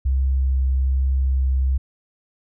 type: tone with vibrato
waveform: sine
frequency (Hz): 66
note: C2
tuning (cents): +16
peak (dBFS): -16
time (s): 0.05-1.78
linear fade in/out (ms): 10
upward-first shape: triangle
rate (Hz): 1.2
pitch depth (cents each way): 11
effects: none